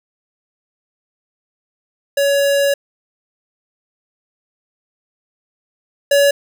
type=tone pair in turn; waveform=square; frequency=562 / 565.9 Hz; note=C#5 / C#5; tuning=+24 / +36 cents; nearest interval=unison; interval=12 cents; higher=second; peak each=-13 / -10 dBFS; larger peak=second; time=2.17-2.74 / 6.11-6.31 s; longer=first; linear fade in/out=5 ms; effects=none